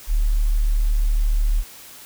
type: tone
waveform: sine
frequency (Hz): 37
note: D1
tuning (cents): +14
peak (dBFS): -15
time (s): 0.07-1.64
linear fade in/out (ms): 50
effects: white hiss -42 dBFS RMS until 2.05 s